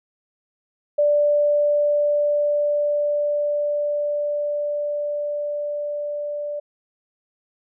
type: tone with level ramp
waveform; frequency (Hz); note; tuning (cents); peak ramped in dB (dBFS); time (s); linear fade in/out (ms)
sine; 587; D5; -1; -14 to -25; 0.98-6.6; 10
effects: none